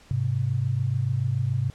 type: tone pair together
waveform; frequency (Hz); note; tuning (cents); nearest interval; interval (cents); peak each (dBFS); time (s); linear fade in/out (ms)
sine; 103.82 / 130.81; G#2 / C3; 0 / 0; major third; 400; -26 / -24; 0.11-1.7; 0
effects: pink hiss -54 dBFS RMS until 1.74 s + low-pass 8000 Hz 12 dB/octave